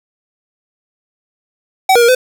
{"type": "tone with pitch steps", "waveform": "square", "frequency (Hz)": [761, 477, 469.6, 508], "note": ["F#5", "A#4", "A#4", "B4"], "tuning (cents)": [48, 40, 13, 49], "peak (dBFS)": -7, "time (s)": [1.89, 2.15], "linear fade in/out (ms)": 5, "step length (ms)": 65, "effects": []}